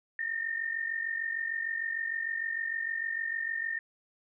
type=tone pair together; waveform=sine; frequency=1812 / 1858.6 Hz; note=A#6 / A#6; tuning=-50 / -6 cents; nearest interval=unison; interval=44 cents; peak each=-32 / -36 dBFS; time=0.19-3.79 s; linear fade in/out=2 ms; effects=none